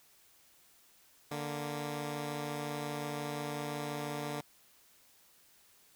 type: tone pair together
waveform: 10% pulse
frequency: 146.84 / 233.1 Hz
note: D3 / A#3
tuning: 0 / 0 cents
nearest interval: minor sixth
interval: 800 cents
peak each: -29 / -35 dBFS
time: 1.31-4.41 s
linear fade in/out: 5 ms
effects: white hiss -64 dBFS RMS until 5.95 s